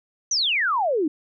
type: exponential sweep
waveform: sine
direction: down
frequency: 6272 to 285.5 Hz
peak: -19 dBFS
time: 0.31-1.08 s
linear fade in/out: 5 ms
effects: none